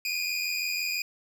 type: tone pair together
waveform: 25% pulse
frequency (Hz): 2403 / 2489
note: D7 / D#7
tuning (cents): +39 / 0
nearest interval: minor second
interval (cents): 61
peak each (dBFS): -27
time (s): 0.05-1.02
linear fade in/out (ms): 2
effects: none